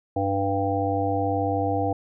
harmonic tone, 98.5 Hz, G2, 9 cents sharp, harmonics 1 / 3 / 5 / 7 / 8, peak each -28 / -28 / -28 / -28 / -28 dBFS, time 0.16-1.93 s, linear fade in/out 5 ms, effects none

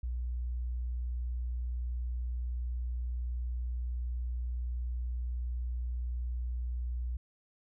sine tone, 60.7 Hz, B1, 29 cents flat, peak -32 dBFS, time 0.03-7.17 s, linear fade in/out 5 ms, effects none

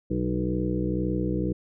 harmonic tone with a mistuned harmonic, 62 Hz, B1, 7 cents sharp, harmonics 1 / 2 / 3 / 5 / 6 / 7 / 8, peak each -32 / -32 / -29 / -29 / -34 / -38 / -35 dBFS, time 0.1-1.53 s, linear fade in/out 10 ms, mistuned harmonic 8, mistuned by -29 cents, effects none

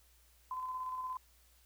sine tone with tremolo, 1022 Hz, C6, 41 cents flat, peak -36 dBFS, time 0.51-1.17 s, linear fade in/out 2 ms, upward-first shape square, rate 17 Hz, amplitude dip 30%, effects added 60 Hz sine -66 dBFS peak until 1.65 s + white hiss -68 dBFS RMS until 1.65 s

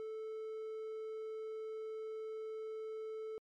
triangle tone, 438.3 Hz, A4, 7 cents flat, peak -39 dBFS, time 0-3.38 s, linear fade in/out 0 ms, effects MP3 96 kbps

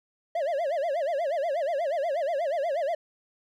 triangle tone with vibrato, 614 Hz, D#5, 23 cents flat, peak -23 dBFS, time 0.35-2.95 s, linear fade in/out 5 ms, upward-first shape sine, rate 8.3 Hz, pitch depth 230 cents each way, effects none

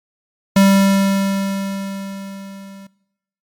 square tone with level ramp, 195.8 Hz, G3, 2 cents flat, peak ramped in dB -8 to -37 dBFS, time 0.56-2.87 s, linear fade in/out 5 ms, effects noise-tail reverb RT60 0.9 s tail -21 dB re dry + MP3 96 kbps

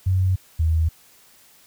sine tone pair in turn, 93.3 / 80.35 Hz, F#2 / E2, +15 / -44 cents, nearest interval minor third, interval 259 cents, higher first, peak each -16 dBFS, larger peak neither, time 0.06-0.36 / 0.59-0.89 s, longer neither, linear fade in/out 10 ms, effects white hiss -53 dBFS RMS until 1.66 s

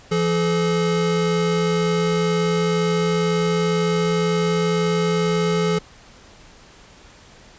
square tone pair together, 170.1 / 428.3 Hz, F3 / A4, -45 / -47 cents, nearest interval octave + major third, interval 1598 cents, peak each -21 dBFS, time 0.11-5.79 s, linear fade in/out 10 ms, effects pink hiss -47 dBFS RMS until 7.58 s + resampled to 16000 Hz

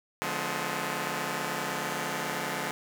5% pulse chord, D diminished seventh, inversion none, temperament just, 146.83 / 176.2 / 211.4 / 253.7 Hz, D3 / F3 / Ab3 / Cb4, 0 / +16 / +31 / +47 cents, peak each -25 dBFS, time 0.22-2.71 s, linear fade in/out 0 ms, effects none

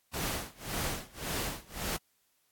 pink noise with tremolo, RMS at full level -33 dBFS, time 0.13-1.97 s, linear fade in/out 10 ms, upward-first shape sine, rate 1.8 Hz, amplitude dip 95%, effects white hiss -73 dBFS RMS until 2.51 s + AAC 64 kbps

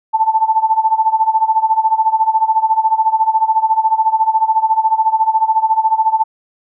sine tone with tremolo, 882 Hz, A5, 4 cents sharp, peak -7 dBFS, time 0.13-6.24 s, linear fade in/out 20 ms, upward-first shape sine, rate 14 Hz, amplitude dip 85%, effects none

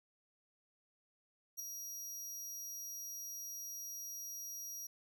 sawtooth tone with ADSR envelope, 5740 Hz, F8, 47 cents sharp, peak -35 dBFS, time 1.57-4.87 s, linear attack 28 ms, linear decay 3 ms, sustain -6 dB, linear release 5 ms, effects none

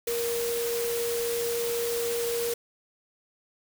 sine tone in noise, 470 Hz, A#4, 14 cents sharp, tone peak -27 dBFS, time 0.07-2.54 s, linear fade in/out 5 ms, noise white, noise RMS -34 dBFS, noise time 0.07-2.54 s, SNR +4 dB, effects none

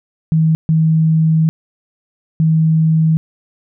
sine tone bursts at uneven times, 159.7 Hz, D#3, 45 cents sharp, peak -9 dBFS, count 3, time 0.32-0.55 / 0.69-1.49 / 2.4-3.17 s, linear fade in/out 0 ms, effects none

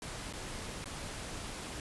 pink noise with dropouts, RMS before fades -42 dBFS, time 0.02-1.8 s, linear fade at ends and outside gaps 1 ms, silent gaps 0.327-0.335 / 0.843-0.857 s, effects resampled to 24000 Hz

